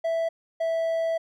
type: tone pair in turn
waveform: triangle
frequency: 659.3 / 656.8 Hz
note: E5 / E5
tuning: 0 / -6 cents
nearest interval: unison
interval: 6 cents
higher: first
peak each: -21 dBFS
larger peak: neither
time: 0.04-0.29 / 0.6-1.18 s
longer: second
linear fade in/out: 10 ms
effects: none